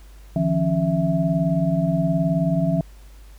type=tone cluster; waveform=sine; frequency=151.8 / 170.7 / 272.7 / 658 Hz; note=D#3 / F3 / C#4 / E5; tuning=-42 / -39 / -28 / -3 cents; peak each=-24 / -20 / -26 / -25 dBFS; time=0.36-2.81 s; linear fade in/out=2 ms; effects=added 50 Hz sine -41 dBFS peak until 3.38 s + pink hiss -54 dBFS RMS until 3.38 s